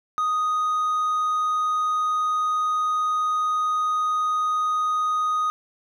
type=tone with hard clipping; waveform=triangle; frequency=1244.5 Hz; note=D#6; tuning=in tune; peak=-21 dBFS; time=0.18-5.5 s; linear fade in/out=0 ms; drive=5 dB; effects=none